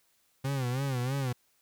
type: tone with vibrato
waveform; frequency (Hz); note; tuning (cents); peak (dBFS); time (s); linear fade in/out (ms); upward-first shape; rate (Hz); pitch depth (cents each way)
40% pulse; 130.7; C3; -1; -28; 0.44-1.33; 10; sine; 3.1; 120
effects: white hiss -70 dBFS RMS until 1.61 s